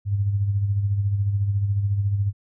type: tone with tremolo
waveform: sine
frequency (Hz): 100.5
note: G2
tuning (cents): +44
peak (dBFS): -17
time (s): 0.05-2.33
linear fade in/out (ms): 50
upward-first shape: sine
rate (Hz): 14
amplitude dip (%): 50
effects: none